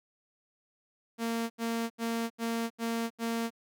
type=tone bursts; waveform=sawtooth; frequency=230 Hz; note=A#3; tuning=23 cents flat; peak=-26 dBFS; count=6; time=1.18-3.505 s; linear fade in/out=50 ms; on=320 ms; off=81 ms; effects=none